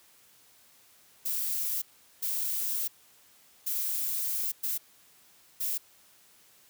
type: noise bursts at uneven times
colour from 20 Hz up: violet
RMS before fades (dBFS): -31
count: 5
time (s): 1.25-1.82 / 2.22-2.88 / 3.66-4.52 / 4.63-4.78 / 5.6-5.78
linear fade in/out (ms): 10
effects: white hiss -60 dBFS RMS until 6.69 s + high-pass 60 Hz 12 dB/octave

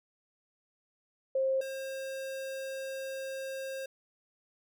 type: tone pair in turn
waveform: sine / square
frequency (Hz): 531 / 534.4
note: C5 / C5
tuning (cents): +25 / +36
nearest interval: unison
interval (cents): 11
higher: second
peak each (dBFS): -26 / -37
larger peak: first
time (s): 1.35-1.61 / 1.61-3.86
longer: second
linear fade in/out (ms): 5
effects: none

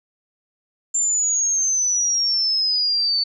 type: exponential sweep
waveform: sine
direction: down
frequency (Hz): 7300 to 4479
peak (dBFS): -17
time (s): 0.94-3.24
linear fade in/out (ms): 10
effects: none

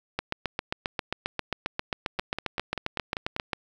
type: two click trains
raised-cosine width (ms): 0.3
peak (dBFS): -11 / -14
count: 26 / 7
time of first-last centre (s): 0.19-3.532 / 2.19-3.364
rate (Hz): 7.48 / 5.11
effects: 8-bit

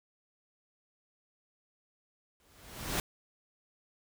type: noise with exponential growth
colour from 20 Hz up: pink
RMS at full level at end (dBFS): -30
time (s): 2.4-3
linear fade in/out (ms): 0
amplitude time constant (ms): 130
effects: none

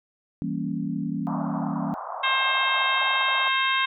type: chord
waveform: sine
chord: E diminished seventh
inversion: none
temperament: equal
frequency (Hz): 164.81 / 196 / 233.1 / 277.2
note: E3 / G3 / Bb3 / Db4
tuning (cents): 0 / 0 / 0 / 0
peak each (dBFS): -31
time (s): 0.42-1.94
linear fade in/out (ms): 0
type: band-pass noise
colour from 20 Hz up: pink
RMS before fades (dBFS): -34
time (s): 1.27-3.48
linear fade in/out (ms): 0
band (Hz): 640 to 1200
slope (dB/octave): 48
type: harmonic tone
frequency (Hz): 531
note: C5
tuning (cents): +25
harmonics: 2 / 3 / 4 / 5 / 6 / 7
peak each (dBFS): -25 / -27 / -28 / -29 / -30 / -30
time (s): 2.23-3.86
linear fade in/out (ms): 10
effects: none

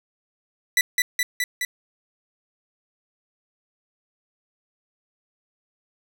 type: tone with echo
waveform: sawtooth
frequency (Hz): 1975.5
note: B6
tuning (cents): 0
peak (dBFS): -12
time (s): 0.77-0.81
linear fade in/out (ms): 2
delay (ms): 210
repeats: 4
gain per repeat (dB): -2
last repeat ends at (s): 1.65
effects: none

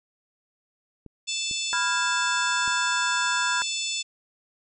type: clicks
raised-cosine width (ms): 3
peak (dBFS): -30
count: 3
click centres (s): 1.063 / 1.512 / 2.678
type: harmonic tone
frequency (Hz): 880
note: A5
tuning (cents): 0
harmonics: 3 / 4 / 5 / 6 / 7 / 8 / 9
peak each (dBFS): -33 / -31 / -37 / -35 / -41 / -34 / -37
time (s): 1.27-4.03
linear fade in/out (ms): 20
type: chord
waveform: sine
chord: F diminished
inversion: second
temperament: equal with one note detuned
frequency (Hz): 987.8 / 1396.9 / 1641.2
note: Cb6 / F6 / Ab6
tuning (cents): 0 / 0 / -21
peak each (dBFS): -28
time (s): 1.73-3.62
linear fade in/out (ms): 0
effects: none

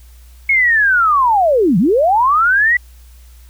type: linear two-way sweep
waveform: sine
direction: down then up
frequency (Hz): 2205 to 157.3 to 1985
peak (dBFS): -9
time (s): 0.49-2.77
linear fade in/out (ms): 5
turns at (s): 1.78
effects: added 60 Hz sine -38 dBFS peak until 3.49 s + white hiss -51 dBFS RMS until 3.49 s

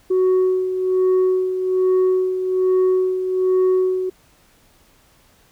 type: tone with tremolo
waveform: sine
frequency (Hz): 371.5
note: F#4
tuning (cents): +7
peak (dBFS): -10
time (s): 0.1-4.1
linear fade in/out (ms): 10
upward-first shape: sine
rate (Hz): 1.2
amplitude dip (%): 65
effects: tanh soft clip ceiling -12 dBFS + pink hiss -55 dBFS RMS until 5.51 s

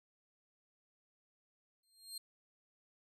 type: tone with exponential growth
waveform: 25% pulse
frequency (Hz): 4199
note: C8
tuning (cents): +5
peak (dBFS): -36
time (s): 1.83-2.18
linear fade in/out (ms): 5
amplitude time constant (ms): 74
effects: none

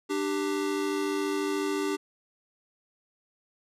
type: tone pair together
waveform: square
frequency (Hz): 297.9 / 392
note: D4 / G4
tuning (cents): +25 / 0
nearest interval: perfect fourth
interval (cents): 475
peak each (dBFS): -31 / -30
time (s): 0.09-1.97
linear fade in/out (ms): 20
effects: low-pass 11000 Hz 12 dB/octave

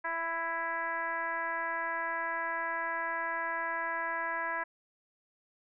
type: tone with frequency modulation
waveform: sine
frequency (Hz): 1324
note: E6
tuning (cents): +7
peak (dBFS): -31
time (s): 0.04-4.64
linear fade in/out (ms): 10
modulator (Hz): 330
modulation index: 1.9
effects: none

